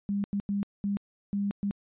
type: tone bursts at uneven times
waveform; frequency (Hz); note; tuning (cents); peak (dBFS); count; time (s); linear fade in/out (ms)
sine; 201.2; G3; +45; -26; 6; 0.09-0.24 / 0.33-0.4 / 0.49-0.63 / 0.84-0.97 / 1.33-1.51 / 1.63-1.71; 0
effects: resampled to 8000 Hz